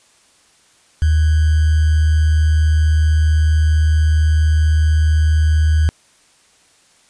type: tone with sample-and-hold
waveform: sine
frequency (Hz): 77.78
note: D#2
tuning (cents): 0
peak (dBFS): -10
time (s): 1.02-5.89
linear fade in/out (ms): 0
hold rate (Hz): 1575
effects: white hiss -53 dBFS RMS until 7.09 s + resampled to 22050 Hz